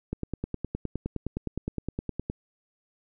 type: click train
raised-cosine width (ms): 3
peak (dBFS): -17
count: 22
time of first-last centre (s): 0.13-2.299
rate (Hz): 9.68
effects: none